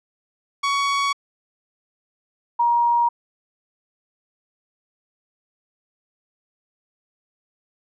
sawtooth / sine tone pair in turn, 1121 / 947.1 Hz, C#6 / A#5, +19 / +27 cents, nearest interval minor third, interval 292 cents, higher first, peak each -15 dBFS, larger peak neither, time 0.63-1.13 / 2.59-3.09 s, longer neither, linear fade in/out 10 ms, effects low-pass 6000 Hz 12 dB/octave

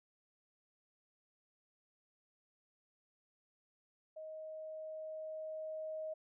sine tone with level ramp, 628 Hz, D#5, 16 cents sharp, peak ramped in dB -45 to -39 dBFS, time 4.16-6.14 s, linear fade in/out 10 ms, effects none

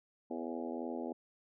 harmonic tone with a mistuned harmonic, 83 Hz, E2, 12 cents sharp, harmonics 3 / 4 / 5 / 6 / 7 / 8 / 9 / 10, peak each -41 / -43 / -45 / -47 / -48 / -49 / -50 / -51 dBFS, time 0.3-1.13 s, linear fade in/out 10 ms, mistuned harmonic 7, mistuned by -36 cents, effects none

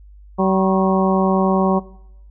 harmonic tone with a mistuned harmonic, 190.5 Hz, G3, 49 cents flat, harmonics 1 / 2 / 3 / 4 / 5 / 6, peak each -17 / -20 / -22 / -23 / -24 / -25 dBFS, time 0.38-1.8 s, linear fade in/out 20 ms, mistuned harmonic 6, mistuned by -79 cents, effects noise-tail reverb RT60 0.8 s tail -20 dB re dry + added 50 Hz sine -40 dBFS peak until 2.3 s

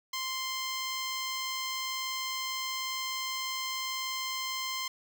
10% pulse tone, 1046.5 Hz, C6, in tune, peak -24 dBFS, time 0.13-4.88 s, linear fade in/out 5 ms, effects none

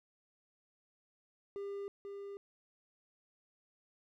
triangle tone with echo, 400 Hz, G4, 35 cents sharp, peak -37 dBFS, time 1.56-1.88 s, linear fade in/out 0 ms, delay 490 ms, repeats 1, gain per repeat -4 dB, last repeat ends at 2.37 s, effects none

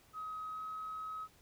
sine tone with pitch glide, 1267 to 1275.1 Hz, D#6 to D#6, +31 to +42 cents, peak -39 dBFS, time 0.13-1.28 s, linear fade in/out 50 ms, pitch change +11 cents, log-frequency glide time 0.52-0.61 s, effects tanh soft clip ceiling -35 dBFS + pink hiss -65 dBFS RMS until 1.41 s

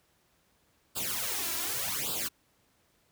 white noise with flanger, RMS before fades -33 dBFS, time 0.95-2.29 s, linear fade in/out 20 ms, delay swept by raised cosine 0.24 to 3.04 ms, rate 0.86 Hz, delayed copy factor +0.95, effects pink hiss -69 dBFS RMS until 3.11 s + high-pass 60 Hz 12 dB/octave

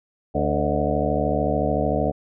harmonic tone with a mistuned harmonic, 73.42 Hz, D2, in tune, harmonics 1 / 2 / 3 / 4 / 6 / 7 / 8 / 9 / 10, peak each -28 / -28 / -28 / -28 / -28 / -28 / -28 / -28 / -28 dBFS, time 0.34-2.12 s, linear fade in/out 20 ms, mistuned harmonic 9, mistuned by -56 cents, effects none

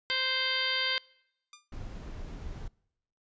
harmonic tone, 522 Hz, C5, 4 cents flat, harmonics 1 / 2 / 3 / 4 / 5 / 6 / 7 / 8 / 9, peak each -42 / -41 / -35 / -33 / -42 / -33 / -36 / -42 / -35 dBFS, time 0.1-0.98 s, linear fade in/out 0 ms
5% pulse tone with exponential decay, 1200 Hz, D6, 37 cents sharp, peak -31 dBFS, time 1.53-1.68 s, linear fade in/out 2 ms, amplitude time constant 31 ms
brown noise, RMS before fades -40 dBFS, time 1.72-2.68 s, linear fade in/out 5 ms
effects noise-tail reverb RT60 0.8 s tail -25 dB re dry + resampled to 16000 Hz

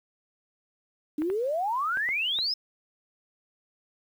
sine exponential sweep, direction up, 290.1 to 5300 Hz, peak -25 dBFS, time 1.18-2.54 s, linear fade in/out 5 ms
clicks, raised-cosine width 0.5 ms, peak -25 dBFS, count 5, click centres 1.22 / 1.301 / 1.972 / 2.089 / 2.388 s
effects 9-bit

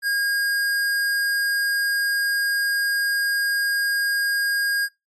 square tone, 1626 Hz, G#6, 37 cents flat, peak -20 dBFS, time 0.02-4.89 s, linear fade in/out 50 ms, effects noise-tail reverb RT60 0.2 s tail -22 dB re dry + MP3 64 kbps

